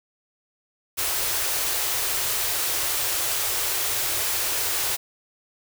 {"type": "band-stop noise", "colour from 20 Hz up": "white", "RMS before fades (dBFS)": -25, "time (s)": [0.97, 4.97], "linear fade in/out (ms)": 20, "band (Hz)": [130, 320], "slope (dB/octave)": 48, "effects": []}